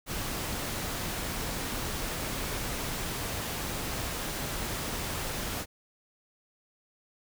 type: noise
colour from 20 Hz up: pink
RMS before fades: -34 dBFS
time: 0.06-5.66 s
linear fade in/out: 50 ms
effects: none